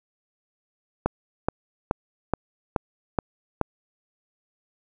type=click train; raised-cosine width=1 ms; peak=-7 dBFS; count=7; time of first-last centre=1.06-3.613 s; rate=2.35 Hz; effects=none